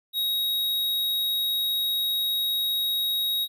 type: tone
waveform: square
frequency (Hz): 3791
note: A#7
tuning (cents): +28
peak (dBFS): -24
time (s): 0.13-3.48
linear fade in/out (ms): 50
effects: none